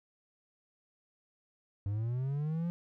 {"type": "linear sweep", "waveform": "triangle", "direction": "up", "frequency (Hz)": [97.5, 174.61], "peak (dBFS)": -29, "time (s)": [1.86, 2.7], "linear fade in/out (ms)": 0, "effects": []}